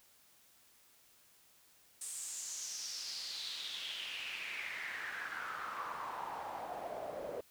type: noise with band-pass filter sweep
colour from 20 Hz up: pink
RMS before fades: -43 dBFS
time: 2.01-7.41 s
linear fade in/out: 5 ms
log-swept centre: 8700 to 510 Hz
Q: 4.8
effects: white hiss -66 dBFS RMS until 7.5 s